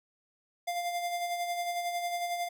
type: tone with tremolo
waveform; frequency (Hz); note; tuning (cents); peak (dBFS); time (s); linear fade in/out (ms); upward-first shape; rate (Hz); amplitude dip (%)
square; 698.5; F5; 0; -30; 0.67-2.49; 10; sine; 11; 45
effects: none